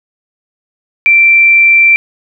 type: tone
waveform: sine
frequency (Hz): 2349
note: D7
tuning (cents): 0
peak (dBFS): -3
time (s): 1.06-1.96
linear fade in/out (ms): 0
effects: none